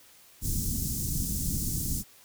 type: band-stop noise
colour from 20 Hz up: pink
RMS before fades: -30 dBFS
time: 0.41-2.04 s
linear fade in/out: 50 ms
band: 250 to 6100 Hz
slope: 24 dB/octave
effects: white hiss -56 dBFS RMS until 2.24 s